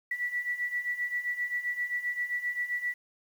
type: beating tone pair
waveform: sine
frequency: 1950 / 1957.6 Hz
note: B6 / B6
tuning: -23 / -16 cents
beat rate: 7.6 Hz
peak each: -35 / -31 dBFS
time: 0.11-2.94 s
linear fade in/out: 5 ms
effects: 9-bit